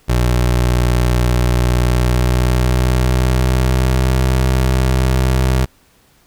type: tone with pitch glide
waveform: 25% pulse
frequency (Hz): 61 to 64.22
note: B1 to C2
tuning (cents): -21 to -32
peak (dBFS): -8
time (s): 0.08-5.66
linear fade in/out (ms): 20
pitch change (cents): +89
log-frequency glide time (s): 1.66-4.15
effects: pink hiss -53 dBFS RMS until 6.26 s